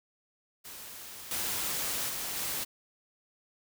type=noise with level steps; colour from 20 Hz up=white; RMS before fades=-45 / -33 / -36 / -34 dBFS; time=0.64-2.65 s; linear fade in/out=20 ms; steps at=1.31 / 2.09 / 2.36 s; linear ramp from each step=2 ms; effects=none